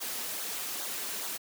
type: noise with flanger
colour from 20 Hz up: white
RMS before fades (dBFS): -36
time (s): 0-1.38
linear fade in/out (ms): 20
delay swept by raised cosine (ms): 0.38 to 6.28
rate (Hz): 2.4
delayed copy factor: -0.65
effects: high-pass 200 Hz 12 dB/octave